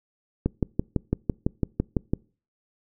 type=click train; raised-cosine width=3 ms; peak=-9 dBFS; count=11; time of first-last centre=0.46-2.135 s; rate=5.97 Hz; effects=noise-tail reverb RT60 0.4 s tail -26 dB re dry